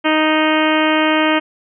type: harmonic tone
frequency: 311.1 Hz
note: D#4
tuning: in tune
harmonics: 1 / 2 / 3 / 4 / 5 / 6 / 7 / 8 / 9 / 10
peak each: -16 / -19 / -21 / -22 / -23 / -24 / -24 / -25 / -26 / -26 dBFS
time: 0.04-1.4 s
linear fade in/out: 20 ms
effects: none